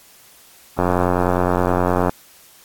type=click train; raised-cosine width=1 ms; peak=-3 dBFS; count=118; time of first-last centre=0.79-2.094 s; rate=89.7 Hz; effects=white hiss -48 dBFS RMS until 2.64 s + AAC 64 kbps